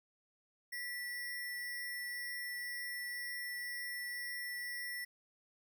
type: tone with sample-and-hold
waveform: sine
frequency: 1951 Hz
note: B6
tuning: 22 cents flat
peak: -39 dBFS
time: 0.72-5.05 s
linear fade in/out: 10 ms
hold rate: 7350 Hz
effects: none